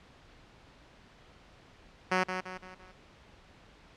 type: tone with echo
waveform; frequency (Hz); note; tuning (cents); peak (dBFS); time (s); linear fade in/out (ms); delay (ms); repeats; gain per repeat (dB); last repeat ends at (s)
5% pulse; 184.9; F#3; -1; -14; 2.11-2.24; 10; 170; 4; -7; 2.92
effects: pink hiss -57 dBFS RMS until 3.96 s + low-pass 4000 Hz 12 dB/octave